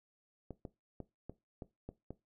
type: clicks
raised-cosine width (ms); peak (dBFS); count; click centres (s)
2; -30; 7; 0.507 / 0.652 / 1.003 / 1.296 / 1.622 / 1.89 / 2.106
effects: noise-tail reverb RT60 0.2 s tail -17 dB re dry